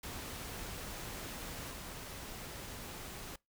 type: noise with level steps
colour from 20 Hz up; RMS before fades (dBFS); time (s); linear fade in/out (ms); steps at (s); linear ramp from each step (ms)
pink; -44 / -46; 0.03-3.36; 5; 1.7; 20
effects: noise-tail reverb RT60 0.2 s tail -24 dB re dry